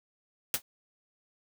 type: noise with exponential decay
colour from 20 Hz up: white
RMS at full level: -23 dBFS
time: 0.54-0.62 s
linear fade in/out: 1 ms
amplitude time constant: 16 ms
effects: none